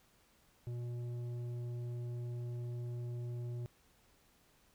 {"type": "tone with tanh clipping", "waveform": "triangle", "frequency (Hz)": 120.6, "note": "B2", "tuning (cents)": -41, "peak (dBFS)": -40, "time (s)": [0.67, 3.66], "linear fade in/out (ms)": 0, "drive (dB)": 13, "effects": ["pink hiss -69 dBFS RMS until 4.74 s"]}